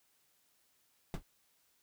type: noise with exponential decay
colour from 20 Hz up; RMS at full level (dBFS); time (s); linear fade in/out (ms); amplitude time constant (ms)
brown; -28; 1.14-1.23; 1; 19
effects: white hiss -73 dBFS RMS until 1.82 s